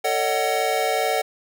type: chord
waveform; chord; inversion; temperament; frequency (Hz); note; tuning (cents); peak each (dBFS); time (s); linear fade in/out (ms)
square; D# half-diminished seventh; second; just; 448 / 560 / 622.3 / 746.7; A4 / C#5 / D#5 / F#5; +31 / +18 / 0 / +16; -27 / -28 / -28 / -24; 0.04-1.22; 10
effects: none